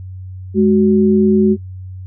sine tone pair together, 209.6 / 373 Hz, G#3 / F#4, +16 / +14 cents, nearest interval minor seventh, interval 998 cents, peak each -10 / -12 dBFS, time 0.54-1.57 s, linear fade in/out 50 ms, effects noise-tail reverb RT60 0.1 s tail -19 dB re dry + added 93 Hz sine -27 dBFS peak until 2.06 s

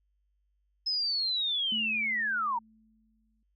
sine linear sweep, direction down, 5160 to 896 Hz, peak -27 dBFS, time 0.86-2.59 s, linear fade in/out 10 ms
sine tone with exponential decay, 220 Hz, A3, in tune, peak -35 dBFS, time 1.72-3.43 s, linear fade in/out 2 ms, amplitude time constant 370 ms
effects added 50 Hz sine -70 dBFS peak until 3.55 s

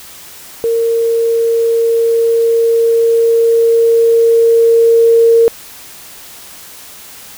sine tone with level ramp, 460.1 Hz, A#4, 23 cents flat, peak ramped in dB -10 to -4 dBFS, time 0.64-5.48 s, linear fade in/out 0 ms, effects white hiss -34 dBFS RMS until 7.37 s

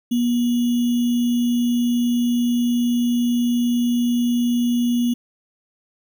sine tone with sample-and-hold, 240.6 Hz, B3, 45 cents flat, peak -16 dBFS, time 0.11-5.14 s, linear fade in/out 10 ms, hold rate 3150 Hz, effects none

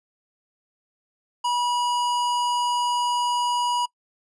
sine tone with hard clipping, 970 Hz, B5, 31 cents flat, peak -23 dBFS, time 1.44-3.86 s, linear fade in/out 10 ms, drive 17 dB, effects noise-tail reverb RT60 0.1 s tail -25 dB re dry + resampled to 24000 Hz

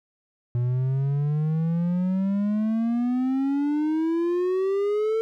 triangle exponential sweep, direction up, 119.7 to 450 Hz, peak -19 dBFS, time 0.55-5.21 s, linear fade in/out 0 ms, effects none

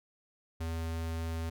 square tone, 82 Hz, E2, 9 cents flat, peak -34 dBFS, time 0.6-1.5 s, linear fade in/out 10 ms, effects none

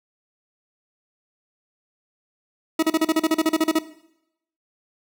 40% pulse tone bursts, 320.1 Hz, D#4, 49 cents sharp, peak -15 dBFS, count 14, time 2.79-3.789 s, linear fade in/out 5 ms, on 37 ms, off 37 ms, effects noise-tail reverb RT60 0.8 s tail -17 dB re dry

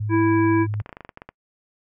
sine tone with pitch glide, 105.8 to 104.95 Hz, G#2 to G#2, +33 to +19 cents, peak -23 dBFS, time 0-0.82 s, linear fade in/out 10 ms, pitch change -14 cents, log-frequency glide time 0.19-0.27 s
harmonic tone, 329.6 Hz, E4, in tune, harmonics 1 / 3 / 5 / 7, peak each -16 / -26 / -30 / -33 dBFS, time 0.09-0.67 s, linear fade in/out 50 ms
clicks, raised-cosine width 0.5 ms, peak -22 dBFS, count 12, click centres 0.74 / 0.801 / 0.861 / 0.893 / 0.928 / 0.969 / 1.007 / 1.049 / 1.092 / 1.174 / 1.219 / 1.29 s
effects noise-tail reverb RT60 0.1 s tail -26 dB re dry

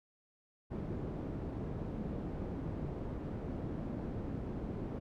white low-pass noise, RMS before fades -40 dBFS, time 0.7-5 s, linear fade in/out 20 ms, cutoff 280 Hz, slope 12 dB/octave, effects none

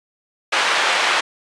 white band-pass noise, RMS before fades -18 dBFS, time 0.52-1.21 s, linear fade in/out 10 ms, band 680 to 2400 Hz, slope 12 dB/octave, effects resampled to 22050 Hz

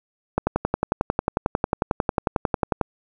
click train, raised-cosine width 1 ms, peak -5 dBFS, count 28, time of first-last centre 0.38-2.812 s, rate 11.1 Hz, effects none

